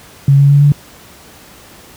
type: tone with pitch steps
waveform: sine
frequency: 138.9 / 140.76 / 142.64 / 144.55 Hz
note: C#3 / C#3 / C#3 / D3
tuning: +4 / +27 / +50 / -27 cents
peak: -4 dBFS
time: 0.28-0.72 s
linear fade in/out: 2 ms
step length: 110 ms
effects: pink hiss -39 dBFS RMS until 1.96 s + high-pass 60 Hz 12 dB/octave